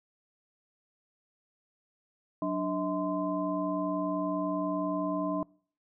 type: tone cluster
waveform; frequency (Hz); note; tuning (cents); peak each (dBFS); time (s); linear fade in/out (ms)
sine; 183.8 / 294.1 / 640 / 1033; F#3 / D4 / D#5 / C6; -11 / +3 / +49 / -22; -36 / -31 / -34 / -36; 2.42-5.43; 2
effects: noise-tail reverb RT60 0.5 s tail -24 dB re dry